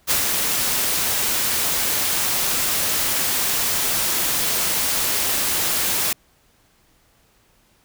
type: noise with ADSR envelope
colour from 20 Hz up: white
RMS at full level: -18 dBFS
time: 0.07-6.13 s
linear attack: 37 ms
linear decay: 100 ms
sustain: -3 dB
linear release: 4 ms
effects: pink hiss -59 dBFS RMS until 7.84 s